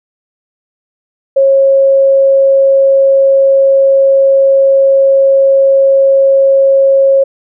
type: tone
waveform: sine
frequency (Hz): 544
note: C#5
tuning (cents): -33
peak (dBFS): -4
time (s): 1.36-7.24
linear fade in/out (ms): 10
effects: none